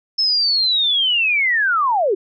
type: linear sweep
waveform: sine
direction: down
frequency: 5280 to 349.4 Hz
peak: -14 dBFS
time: 0.18-2.15 s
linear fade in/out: 10 ms
effects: none